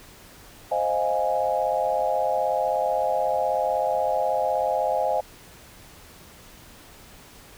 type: chord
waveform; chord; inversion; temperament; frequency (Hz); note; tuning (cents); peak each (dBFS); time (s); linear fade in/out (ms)
sine; F minor seventh; second; equal; 523.3 / 622.3 / 698.5 / 830.6; C5 / Eb5 / F5 / Ab5; 0 / 0 / 0 / 0; -27 / -26 / -27 / -26; 0.71-5.21; 10
effects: pink hiss -48 dBFS RMS until 7.57 s